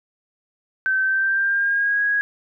sine tone with pitch glide, 1543 to 1653.7 Hz, G6 to G#6, -28 to -8 cents, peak -17 dBFS, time 0.86-2.21 s, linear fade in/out 0 ms, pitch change +120 cents, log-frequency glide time 1.03-2.02 s, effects none

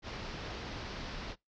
pink low-pass noise, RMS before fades -42 dBFS, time 0.02-1.36 s, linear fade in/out 50 ms, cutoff 5500 Hz, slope 48 dB/octave, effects noise-tail reverb RT60 0.2 s tail -25 dB re dry

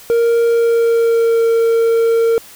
triangle tone with pitch glide, 465.9 to 458.4 Hz, A#4 to A#4, -1 to -29 cents, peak -8 dBFS, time 0.1-2.38 s, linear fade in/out 0 ms, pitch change -28 cents, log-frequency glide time 0.47-1.45 s, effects white hiss -39 dBFS RMS until 2.55 s

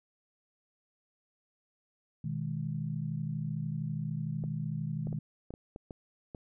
sine chord, G# minor, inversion first, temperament equal with one note detuned, 123.47 / 156.46 / 207.7 Hz, B2 / D#3 / G#3, 0 / +10 / 0 cents, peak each -38 / -34 / -40 dBFS, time 2.24-5.19 s, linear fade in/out 5 ms
clicks, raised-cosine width 2 ms, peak -29 dBFS, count 8, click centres 4.439 / 5.071 / 5.128 / 5.506 / 5.539 / 5.761 / 5.908 / 6.348 s
effects none

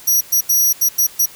15% pulse tone bursts at uneven times, 5790 Hz, F#8, 38 cents flat, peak -6 dBFS, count 6, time 0.07-0.21 / 0.32-0.41 / 0.49-0.73 / 0.81-0.89 / 0.98-1.07 / 1.19-1.26 s, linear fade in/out 10 ms, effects white hiss -40 dBFS RMS until 1.35 s

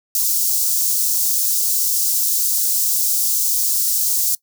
white high-pass noise, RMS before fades -18 dBFS, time 0.15-4.35 s, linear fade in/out 2 ms, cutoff 5300 Hz, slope 24 dB/octave, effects noise-tail reverb RT60 0.1 s tail -22 dB re dry

